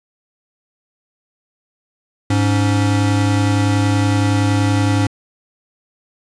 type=tone pair together; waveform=square; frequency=103.56 / 280 Hz; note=G#2 / C#4; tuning=-4 / +18 cents; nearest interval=octave + perfect fourth; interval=1722 cents; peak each=-15 / -19 dBFS; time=2.3-5.07 s; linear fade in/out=5 ms; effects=resampled to 22050 Hz